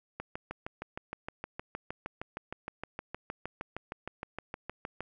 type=click train; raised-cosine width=0.5 ms; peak=-22 dBFS; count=32; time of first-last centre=0.2-5.006 s; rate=6.45 Hz; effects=none